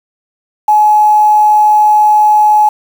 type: tone with quantisation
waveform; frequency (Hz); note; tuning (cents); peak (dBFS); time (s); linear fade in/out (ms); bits
sine; 847; G#5; +34; -4; 0.68-2.69; 5; 5
effects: none